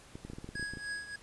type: clicks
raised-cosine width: 3 ms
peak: -30 dBFS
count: 12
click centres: 0.155 / 0.25 / 0.3 / 0.334 / 0.385 / 0.444 / 0.49 / 0.555 / 0.596 / 0.627 / 0.736 / 0.772 s
type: tone with tremolo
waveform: square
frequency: 1661.2 Hz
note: G#6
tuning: in tune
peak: -35 dBFS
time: 0.55-1.16 s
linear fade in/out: 5 ms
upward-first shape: triangle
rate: 3.4 Hz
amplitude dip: 80%
effects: pink hiss -56 dBFS RMS until 1.22 s + resampled to 24000 Hz